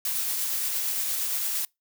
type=noise with tremolo; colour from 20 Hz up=blue; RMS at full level=-27 dBFS; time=0.05-1.65 s; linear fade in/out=2 ms; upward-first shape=triangle; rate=8.7 Hz; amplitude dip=25%; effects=noise-tail reverb RT60 0.2 s tail -26 dB re dry